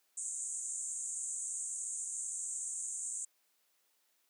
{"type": "band-pass noise", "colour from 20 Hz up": "white", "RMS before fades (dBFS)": -40, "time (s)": [0.17, 3.25], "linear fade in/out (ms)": 5, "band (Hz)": [6700, 8900], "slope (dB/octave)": 96, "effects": ["white hiss -75 dBFS RMS until 4.29 s", "high-pass 300 Hz 12 dB/octave"]}